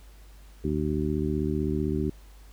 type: harmonic tone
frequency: 75.7 Hz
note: D#2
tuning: 47 cents flat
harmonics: 1 / 2 / 3 / 4 / 5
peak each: -31 / -31 / -31 / -31 / -31 dBFS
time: 0.64-2.1 s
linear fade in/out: 5 ms
effects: added 50 Hz sine -47 dBFS peak until 2.52 s + pink hiss -58 dBFS RMS until 2.52 s